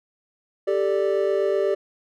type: chord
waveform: triangle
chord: G suspended second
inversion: none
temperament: equal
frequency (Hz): 392 / 440 / 587.3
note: G4 / A4 / D5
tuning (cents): 0 / 0 / 0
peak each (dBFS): -20 / -24 / -22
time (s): 0.67-1.75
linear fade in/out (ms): 10
effects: none